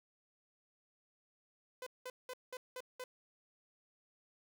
sawtooth tone bursts, 506 Hz, B4, 42 cents sharp, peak -39 dBFS, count 6, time 1.82-3.04 s, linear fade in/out 2 ms, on 45 ms, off 190 ms, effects none

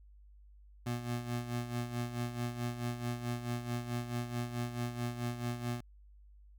25% pulse tone with tremolo, 120.6 Hz, B2, 41 cents flat, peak -29 dBFS, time 0.86-5.81 s, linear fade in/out 5 ms, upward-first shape sine, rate 4.6 Hz, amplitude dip 65%, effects added 50 Hz sine -55 dBFS peak until 6.58 s

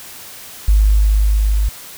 sine tone with level ramp, 51.7 Hz, G#1, 7 cents flat, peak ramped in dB -7 to -12 dBFS, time 0.68-1.69 s, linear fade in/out 5 ms, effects white hiss -35 dBFS RMS until 1.97 s

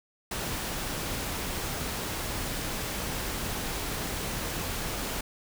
pink noise, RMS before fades -33 dBFS, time 0.31-5.21 s, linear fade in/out 5 ms, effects none

